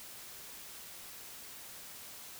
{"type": "silence", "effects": ["white hiss -49 dBFS RMS until 2.39 s"]}